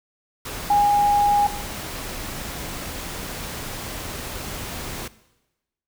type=tone in noise; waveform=sine; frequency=820 Hz; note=G#5; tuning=22 cents flat; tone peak=-14 dBFS; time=0.7-1.47 s; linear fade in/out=5 ms; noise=pink; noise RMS=-32 dBFS; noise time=0.45-5.08 s; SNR=+15 dB; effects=noise-tail reverb RT60 1.0 s tail -18 dB re dry